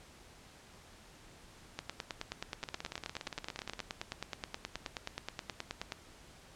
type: two click trains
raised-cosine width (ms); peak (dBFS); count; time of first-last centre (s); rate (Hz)
0.2; -23 / -20; 21 / 40; 2.63-3.793 / 1.79-5.921; 17.2 / 9.44
effects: pink hiss -57 dBFS RMS until 6.55 s + low-pass 9000 Hz 12 dB/octave